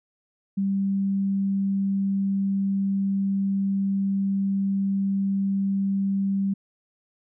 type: tone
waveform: sine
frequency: 196 Hz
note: G3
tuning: in tune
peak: -21 dBFS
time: 0.57-6.54 s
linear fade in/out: 10 ms
effects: none